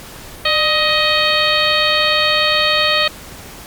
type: harmonic tone with a mistuned harmonic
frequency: 627 Hz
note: D#5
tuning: 13 cents sharp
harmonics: 1 / 2 / 3 / 4 / 5 / 6 / 7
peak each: -20 / -20 / -20 / -20 / -20 / -20 / -20 dBFS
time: 0.45-3.08 s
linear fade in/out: 5 ms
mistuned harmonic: 1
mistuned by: -67 cents
effects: pink hiss -35 dBFS RMS until 3.66 s + Opus 48 kbps